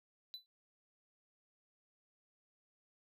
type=tone with exponential decay; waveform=triangle; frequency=3989 Hz; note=B7; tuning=17 cents sharp; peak=-39 dBFS; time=0.34-0.46 s; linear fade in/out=0 ms; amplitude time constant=25 ms; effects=none